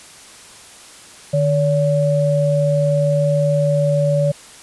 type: tone pair together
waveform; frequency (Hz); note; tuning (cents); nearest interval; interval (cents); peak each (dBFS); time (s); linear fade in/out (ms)
sine; 150.1 / 570.8; D3 / D5; +38 / -49; octave + major seventh; 2313; -16; 1.33-4.32; 10
effects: white hiss -41 dBFS RMS until 4.62 s + resampled to 24000 Hz